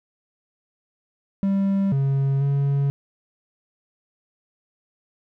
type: tone with pitch steps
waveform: triangle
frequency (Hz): 196.1 / 137.1 / 140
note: G3 / C#3 / C#3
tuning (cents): +1 / -19 / +18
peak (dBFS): -16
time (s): 1.43-2.9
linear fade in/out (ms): 0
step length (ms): 490
effects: none